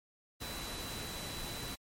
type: tone in noise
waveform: sine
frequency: 3966 Hz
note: B7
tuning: 7 cents sharp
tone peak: -46 dBFS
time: 0.4-1.76 s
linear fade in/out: 20 ms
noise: pink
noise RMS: -42 dBFS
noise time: 0.4-1.76 s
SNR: -7 dB
effects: MP3 64 kbps